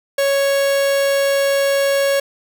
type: tone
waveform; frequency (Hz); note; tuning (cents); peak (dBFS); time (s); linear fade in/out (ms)
45% pulse; 554.4; C#5; 0; -14; 0.18-2.2; 5
effects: none